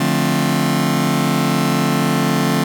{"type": "chord", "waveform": "sawtooth", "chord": "D minor seventh", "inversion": "none", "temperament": "just", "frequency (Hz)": [146.83, 176.2, 220.2, 264.3], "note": ["D3", "F3", "A3", "C4"], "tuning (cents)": [0, 16, 2, 18], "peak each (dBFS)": -16, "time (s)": [0, 2.64], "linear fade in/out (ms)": 5, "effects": []}